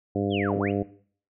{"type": "harmonic tone", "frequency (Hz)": 100.2, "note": "G2", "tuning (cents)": 38, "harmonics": [1, 2, 3, 4, 5, 6, 7], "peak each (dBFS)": [-31, -30, -28, -30, -33, -36, -36], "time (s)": [0.15, 0.83], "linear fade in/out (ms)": 5}
{"type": "linear two-way sweep", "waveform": "sine", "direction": "down then up", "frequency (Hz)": [3520, 121.1, 3071], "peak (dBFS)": -30, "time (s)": [0.3, 0.72], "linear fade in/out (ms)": 50, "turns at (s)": 0.57}
{"effects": ["noise-tail reverb RT60 0.5 s tail -17 dB re dry"]}